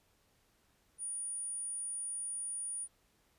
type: tone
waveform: sine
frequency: 9500 Hz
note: D9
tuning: 19 cents sharp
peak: -37 dBFS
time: 0.98-2.88 s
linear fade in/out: 50 ms
effects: pink hiss -72 dBFS RMS until 3.38 s + resampled to 32000 Hz